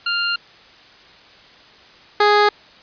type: tone pair in turn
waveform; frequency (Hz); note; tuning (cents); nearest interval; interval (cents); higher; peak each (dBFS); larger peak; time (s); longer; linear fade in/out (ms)
15% pulse; 1396.9 / 415.3; F6 / G#4; 0 / 0; octave + major sixth; 2100; first; -11 / -5; second; 0.06-0.36 / 2.2-2.49; first; 5
effects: white hiss -46 dBFS RMS until 2.82 s + resampled to 11025 Hz